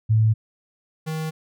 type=tone pair in turn; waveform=sine / square; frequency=110 / 157.88 Hz; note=A2 / D#3; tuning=0 / +26 cents; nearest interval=tritone; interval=626 cents; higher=second; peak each=-14 / -26 dBFS; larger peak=first; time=0.09-0.34 / 1.06-1.31 s; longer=neither; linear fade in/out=20 ms; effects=none